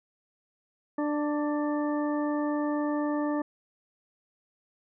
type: harmonic tone with a mistuned harmonic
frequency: 296 Hz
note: D4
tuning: 14 cents sharp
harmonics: 1 / 2 / 3 / 4 / 6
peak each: -27 / -33 / -37 / -39 / -43 dBFS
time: 0.98-3.42 s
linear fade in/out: 5 ms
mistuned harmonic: 4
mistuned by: -21 cents
effects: none